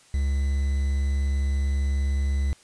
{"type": "tone with quantisation", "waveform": "triangle", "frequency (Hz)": 69.3, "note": "C#2", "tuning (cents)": 0, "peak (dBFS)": -19, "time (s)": [0.14, 2.53], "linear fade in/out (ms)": 0, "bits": 7, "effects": ["white hiss -55 dBFS RMS until 2.63 s", "resampled to 22050 Hz"]}